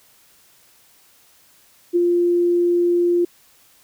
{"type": "tone with ADSR envelope", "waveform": "sine", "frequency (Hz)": 348.7, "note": "F4", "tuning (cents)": -3, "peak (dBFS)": -12, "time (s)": [1.93, 3.25], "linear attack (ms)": 29, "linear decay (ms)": 22, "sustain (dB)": -2, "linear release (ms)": 6, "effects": ["white hiss -54 dBFS RMS until 3.83 s"]}